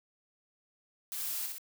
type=noise with echo; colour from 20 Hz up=blue; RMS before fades=-38 dBFS; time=1.12-1.46 s; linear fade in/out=0 ms; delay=61 ms; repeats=2; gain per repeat=-3 dB; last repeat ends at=1.582 s; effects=none